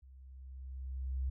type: tone with level ramp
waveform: sine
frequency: 65.41 Hz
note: C2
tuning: in tune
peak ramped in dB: -54 to -31 dBFS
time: 0.02-1.3 s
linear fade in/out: 10 ms
effects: none